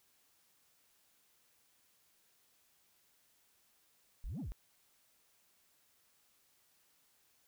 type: exponential two-way sweep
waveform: sine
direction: up then down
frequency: 32.22 to 295.9 to 32.22 Hz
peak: -37 dBFS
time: 4.24-4.52 s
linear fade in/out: 0 ms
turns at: 4.4 s
effects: tanh soft clip ceiling -38 dBFS + white hiss -72 dBFS RMS until 7.47 s